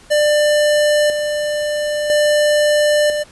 square tone with tremolo, 595 Hz, D5, 22 cents sharp, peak -12 dBFS, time 0.1-3.24 s, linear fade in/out 20 ms, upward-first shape square, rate 0.5 Hz, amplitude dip 50%, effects pink hiss -45 dBFS RMS until 3.31 s + resampled to 24000 Hz

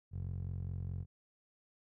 15% pulse tone with band-pass filter, 44.81 Hz, F1, 45 cents sharp, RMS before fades -40 dBFS, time 0.11-1.06 s, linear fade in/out 50 ms, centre 100 Hz, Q 2, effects none

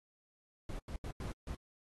brown noise bursts at uneven times, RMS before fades -41 dBFS, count 5, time 0.69-0.79 / 0.88-0.96 / 1.04-1.11 / 1.2-1.32 / 1.47-1.55 s, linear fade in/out 2 ms, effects AAC 32 kbps

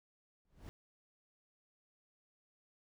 brown noise with exponential growth, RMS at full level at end -44 dBFS, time 0.45-0.69 s, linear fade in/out 0 ms, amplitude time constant 52 ms, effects none

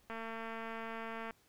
click train, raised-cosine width 0.5 ms, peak -29 dBFS, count 274, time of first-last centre 0.1-1.308 s, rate 226 Hz, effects pink hiss -69 dBFS RMS until 1.48 s

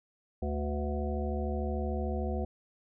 harmonic tone with a mistuned harmonic, 73.42 Hz, D2, in tune, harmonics 1 / 3 / 5 / 7 / 9 / 10, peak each -32 / -37 / -39 / -40 / -42 / -42 dBFS, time 0.42-2.45 s, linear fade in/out 5 ms, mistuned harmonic 7, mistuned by -40 cents, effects none

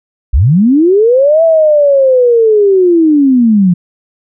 sine linear two-way sweep, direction up then down, 48.1 to 664 to 170.1 Hz, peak -4 dBFS, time 0.33-3.74 s, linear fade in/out 10 ms, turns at 1.43 s, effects none

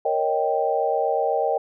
sine chord, Eb dominant seventh, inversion second, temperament equal, 466.2 / 554.4 / 622.3 / 784 Hz, Bb4 / Db5 / Eb5 / G5, 0 / 0 / 0 / 0 cents, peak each -25 / -26 / -25 / -24 dBFS, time 0.05-1.58 s, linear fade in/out 5 ms, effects none

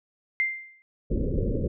sine tone with exponential decay, 2093 Hz, C7, in tune, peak -19 dBFS, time 0.4-0.82 s, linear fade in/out 0 ms, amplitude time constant 91 ms
pink low-pass noise, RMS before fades -26 dBFS, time 1.1-1.68 s, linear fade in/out 10 ms, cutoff 550 Hz, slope 96 dB/octave
effects none

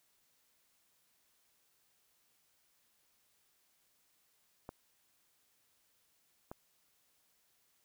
clicks, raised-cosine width 1 ms, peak -30 dBFS, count 2, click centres 4.691 / 6.515 s, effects white hiss -74 dBFS RMS until 7.84 s

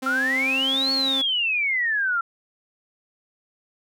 sawtooth tone with pitch glide, 261.6 to 267.9 Hz, C4 to C4, 0 to +41 cents, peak -24 dBFS, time 0.02-1.22 s, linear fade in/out 10 ms, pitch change +41 cents, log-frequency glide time 0.2-0.82 s
sine exponential two-way sweep, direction up then down, 1344 to 4435 to 1344 Hz, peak -20 dBFS, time 0.06-2.21 s, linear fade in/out 5 ms, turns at 0.92 s
effects none

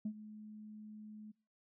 sine tone with ADSR envelope, 213.4 Hz, G#3, 47 cents sharp, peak -33 dBFS, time 0.05-1.32 s, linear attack 6 ms, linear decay 72 ms, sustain -15 dB, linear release 13 ms, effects noise-tail reverb RT60 0.4 s tail -25 dB re dry + tanh soft clip ceiling -32 dBFS

